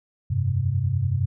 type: chord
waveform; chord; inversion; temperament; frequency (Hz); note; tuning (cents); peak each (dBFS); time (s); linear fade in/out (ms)
sine; F suspended second; none; equal; 87.31 / 98 / 130.81; F2 / G2 / C3; 0 / 0 / 0; -29 / -23 / -24; 0.3-1.26; 10
effects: none